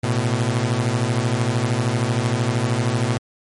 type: beating tone pair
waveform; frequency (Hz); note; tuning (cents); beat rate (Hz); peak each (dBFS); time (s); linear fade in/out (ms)
sawtooth; 112.3 / 125.3; A2 / B2; +36 / +25; 13; -17; 0.03-3.18; 10
effects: MP3 48 kbps